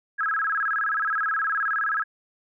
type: tone with vibrato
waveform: sine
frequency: 1465 Hz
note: F#6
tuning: 18 cents flat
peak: -22 dBFS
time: 0.18-2.04 s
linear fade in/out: 20 ms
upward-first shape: square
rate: 19 Hz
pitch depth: 200 cents each way
effects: none